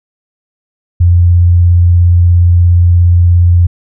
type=tone with vibrato; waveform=sine; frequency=87.31 Hz; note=F2; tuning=in tune; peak=-3 dBFS; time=1-3.67 s; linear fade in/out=10 ms; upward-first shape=square; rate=17 Hz; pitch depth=11 cents each way; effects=none